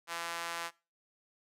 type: tone with high-pass filter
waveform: sawtooth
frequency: 169 Hz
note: E3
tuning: 43 cents sharp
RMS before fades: -39 dBFS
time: 0.07-0.71 s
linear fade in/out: 50 ms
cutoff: 1100 Hz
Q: 1.1
effects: noise-tail reverb RT60 0.3 s tail -21 dB re dry + low-pass 12000 Hz 12 dB/octave